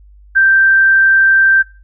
sine tone, 1568 Hz, G6, in tune, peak -6 dBFS, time 0.35-1.63 s, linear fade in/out 20 ms, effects noise-tail reverb RT60 0.3 s tail -17 dB re dry + added 50 Hz sine -39 dBFS peak until 1.83 s

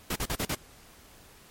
pink noise bursts, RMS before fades -30 dBFS, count 5, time 0.1-0.55 s, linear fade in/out 5 ms, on 58 ms, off 40 ms, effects pink hiss -54 dBFS RMS until 1.5 s + MP3 64 kbps

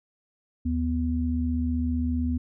sine tone pair together, 77.1 / 246.8 Hz, D#2 / B3, -15 / -1 cents, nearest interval octave + minor sixth, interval 2014 cents, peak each -26 dBFS, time 0.65-2.38 s, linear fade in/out 10 ms, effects none

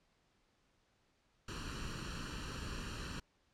pink noise with comb filter, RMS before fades -43 dBFS, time 1.48-3.2 s, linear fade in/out 5 ms, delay 0.7 ms, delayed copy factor +0.75, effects pink hiss -75 dBFS RMS until 3.53 s + low-pass 6000 Hz 12 dB/octave

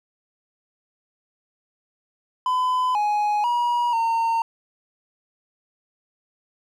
triangle tone with pitch steps, 1010 / 835 / 960 / 914 Hz, B5 / G#5 / B5 / A#5, +39 / +9 / -49 / -34 cents, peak -17 dBFS, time 2.46-4.42 s, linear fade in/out 2 ms, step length 490 ms, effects none

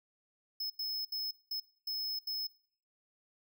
square tone bursts at uneven times, 5190 Hz, E8, 28 cents flat, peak -35 dBFS, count 6, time 0.6-0.7 / 0.79-1.05 / 1.12-1.31 / 1.51-1.6 / 1.87-2.19 / 2.27-2.47 s, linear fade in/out 5 ms, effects noise-tail reverb RT60 0.5 s tail -20 dB re dry

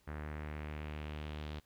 sawtooth tone with low-pass filter sweep, 75.6 Hz, D#2, 49 cents flat, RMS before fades -43 dBFS, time 0.07-1.6 s, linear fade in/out 10 ms, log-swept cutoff 1700 to 3700 Hz, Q 2.2, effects pink hiss -71 dBFS RMS until 1.65 s

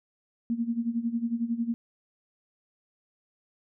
sine tone with tremolo, 233.1 Hz, A#3, in tune, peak -23 dBFS, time 0.5-1.74 s, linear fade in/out 0 ms, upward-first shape sine, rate 11 Hz, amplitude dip 80%, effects none

